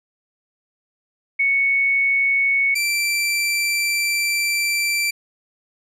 sine / sawtooth tone pair in turn, 2217 / 2344 Hz, C#7 / D7, 0 / -4 cents, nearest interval minor second, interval 96 cents, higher second, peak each -15 dBFS, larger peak neither, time 1.39-2.75 / 2.75-5.11 s, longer second, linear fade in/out 10 ms, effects resampled to 32000 Hz

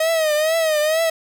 45% pulse tone with vibrato, 629 Hz, D#5, 19 cents sharp, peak -16 dBFS, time 0-1.1 s, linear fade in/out 5 ms, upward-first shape triangle, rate 2.2 Hz, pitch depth 99 cents each way, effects none

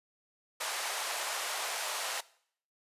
pink band-pass noise, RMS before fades -36 dBFS, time 0.6-2.21 s, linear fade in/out 10 ms, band 620 to 12000 Hz, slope 24 dB/octave, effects noise-tail reverb RT60 0.6 s tail -20 dB re dry + resampled to 32000 Hz

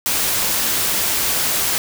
white noise, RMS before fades -19 dBFS, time 0.06-1.78 s, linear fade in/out 0 ms, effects none

